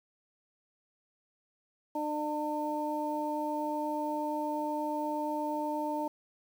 harmonic tone, 300.7 Hz, D4, 41 cents sharp, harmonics 1 / 2 / 3, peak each -35 / -36 / -34 dBFS, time 1.95-6.08 s, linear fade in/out 5 ms, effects 9-bit

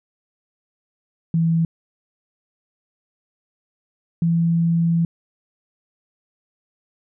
sine tone pair in turn, 164.81 / 167.5 Hz, E3 / E3, 0 / +28 cents, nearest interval unison, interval 28 cents, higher second, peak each -15 dBFS, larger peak neither, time 1.34-1.65 / 4.22-5.05 s, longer second, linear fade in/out 2 ms, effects none

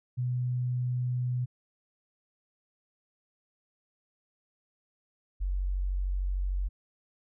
sine tone pair in turn, 124.5 / 46.63 Hz, B2 / F#1, +14 / +14 cents, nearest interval octave + perfect fourth, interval 1700 cents, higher first, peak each -27 dBFS, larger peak neither, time 0.17-1.46 / 5.4-6.69 s, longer neither, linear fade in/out 20 ms, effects none

